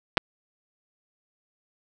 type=clicks; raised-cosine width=0.3 ms; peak=-4 dBFS; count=2; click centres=0.172 / 0.178 s; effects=none